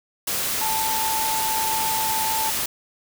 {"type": "tone in noise", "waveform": "sine", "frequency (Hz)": 883, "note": "A5", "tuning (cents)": 6, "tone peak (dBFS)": -24, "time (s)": [0.61, 2.5], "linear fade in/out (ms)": 5, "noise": "white", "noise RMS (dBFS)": -25, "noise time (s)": [0.27, 2.66], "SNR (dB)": -2, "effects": []}